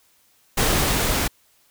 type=noise with level ramp; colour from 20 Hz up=pink; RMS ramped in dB=-19 to -22 dBFS; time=0.57-1.28 s; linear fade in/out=10 ms; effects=white hiss -60 dBFS RMS until 1.7 s